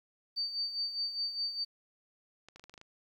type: tone with tremolo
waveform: sine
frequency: 4600 Hz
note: D8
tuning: 37 cents flat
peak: -30 dBFS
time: 0.36-1.65 s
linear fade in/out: 20 ms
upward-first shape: sine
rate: 4.9 Hz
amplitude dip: 65%
type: clicks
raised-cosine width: 0.2 ms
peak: -34 dBFS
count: 8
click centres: 2.486 / 2.56 / 2.596 / 2.64 / 2.696 / 2.74 / 2.778 / 2.814 s
effects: 11-bit